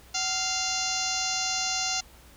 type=harmonic tone with a mistuned harmonic; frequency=696 Hz; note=F5; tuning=6 cents flat; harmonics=1 / 2 / 3 / 4 / 5 / 6 / 7 / 8 / 9 / 10; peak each=-35 / -38 / -39 / -35 / -39 / -34 / -35 / -34 / -33 / -36 dBFS; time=0.14-2.01 s; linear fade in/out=10 ms; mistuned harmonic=1; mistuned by=+140 cents; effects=added 60 Hz sine -54 dBFS peak until 2.36 s + pink hiss -54 dBFS RMS until 2.36 s